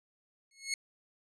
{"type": "tone with exponential growth", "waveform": "15% pulse", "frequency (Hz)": 2178, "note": "C#7", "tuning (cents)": -31, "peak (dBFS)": -22, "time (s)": [0.51, 0.74], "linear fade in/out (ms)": 2, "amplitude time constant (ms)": 48, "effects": ["low-pass 10000 Hz 12 dB/octave"]}